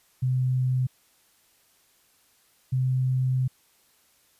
sine tone pair in turn, 128.2 / 129.17 Hz, C3 / C3, -35 / -22 cents, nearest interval unison, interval 13 cents, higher second, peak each -21 dBFS, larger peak neither, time 0.22-0.87 / 2.72-3.48 s, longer second, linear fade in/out 10 ms, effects white hiss -63 dBFS RMS until 4.39 s + resampled to 32000 Hz

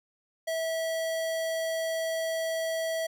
square tone, 651 Hz, E5, 22 cents flat, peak -29 dBFS, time 0.47-3.07 s, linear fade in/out 10 ms, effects none

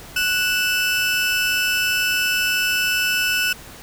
30% pulse tone pair together, 1480 / 2639 Hz, F#6 / E7, 0 / +1 cents, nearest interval minor seventh, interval 1001 cents, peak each -18 dBFS, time 0.16-3.53 s, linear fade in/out 5 ms, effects pink hiss -40 dBFS RMS until 3.82 s

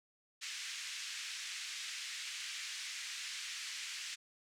pink band-pass noise, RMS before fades -44 dBFS, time 0.41-4.16 s, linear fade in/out 20 ms, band 1900 to 7600 Hz, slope 24 dB/octave, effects none

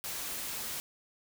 white noise, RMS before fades -38 dBFS, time 0.04-0.8 s, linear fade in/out 0 ms, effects none

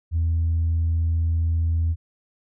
sine tone, 82.41 Hz, E2, in tune, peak -17 dBFS, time 0.11-1.96 s, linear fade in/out 50 ms, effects tanh soft clip ceiling -16 dBFS

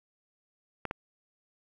clicks, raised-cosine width 0.5 ms, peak -18 dBFS, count 2, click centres 0.853 / 0.911 s, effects 9-bit

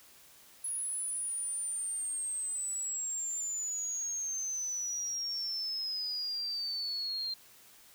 sine exponential sweep, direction down, 10540 to 4165 Hz, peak -33 dBFS, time 0.64-7.34 s, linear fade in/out 5 ms, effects white hiss -58 dBFS RMS until 7.94 s

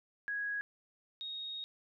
sine tone pair in turn, 1659 / 3743 Hz, G#6 / A#7, -2 / +6 cents, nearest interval octave + major second, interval 1408 cents, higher second, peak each -34 / -39 dBFS, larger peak first, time 0.28-0.61 / 1.21-1.64 s, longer second, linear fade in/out 0 ms, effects none

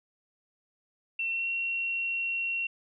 sine tone with pitch glide, 2703 to 2733 Hz, E7 to F7, +43 to -38 cents, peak -28 dBFS, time 1.19-2.67 s, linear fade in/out 5 ms, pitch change +19 cents, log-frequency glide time 1.29-1.48 s, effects none

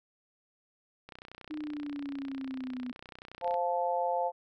click train, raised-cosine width 0.3 ms, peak -30 dBFS, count 77, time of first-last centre 1.09-3.542 s, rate 31 Hz
sine exponential sweep, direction down, 307.4 to 246.9 Hz, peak -35 dBFS, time 1.5-2.92 s, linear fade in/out 10 ms
sine chord, F major, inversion second, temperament just, 523.8 / 698.5 / 873.1 Hz, C5 / F5 / A5, +2 / 0 / -14 cents, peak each -32 dBFS, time 3.41-4.32 s, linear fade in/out 50 ms
effects none

